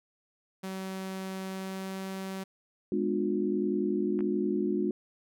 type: tone with pitch glide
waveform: sawtooth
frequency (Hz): 190 to 191.32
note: F#3 to G3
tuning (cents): +46 to -42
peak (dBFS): -31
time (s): 0.63-2.44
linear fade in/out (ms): 10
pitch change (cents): +12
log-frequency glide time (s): 1.47-2
type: chord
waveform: sine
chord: G# diminished seventh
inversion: none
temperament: just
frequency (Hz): 207.7 / 249.2 / 299 / 358.8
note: G#3 / B3 / D4 / F4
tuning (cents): 0 / +16 / +31 / +47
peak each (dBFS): -31 / -36 / -32 / -30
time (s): 2.92-4.91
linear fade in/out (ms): 2
type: clicks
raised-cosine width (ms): 0.5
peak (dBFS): -31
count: 2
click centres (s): 4.191 / 4.207
effects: none